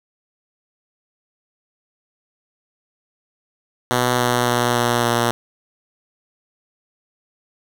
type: tone with pitch steps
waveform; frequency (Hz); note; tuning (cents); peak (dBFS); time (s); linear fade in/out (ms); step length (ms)
5% pulse; 123.47 / 122.26 / 121.07 / 119.89 / 118.71; B2 / B2 / B2 / A#2 / A#2; 0 / -17 / -34 / +49 / +32; -5; 3.91-5.31; 0; 280
effects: 7-bit